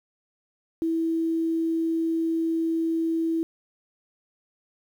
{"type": "tone", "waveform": "sine", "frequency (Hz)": 327.6, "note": "E4", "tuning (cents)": -11, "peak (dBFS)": -22, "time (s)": [0.82, 3.43], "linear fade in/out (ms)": 0, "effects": ["9-bit"]}